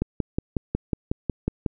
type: click train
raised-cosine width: 3 ms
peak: -10 dBFS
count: 10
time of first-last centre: 0.02-1.662 s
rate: 5.48 Hz
effects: none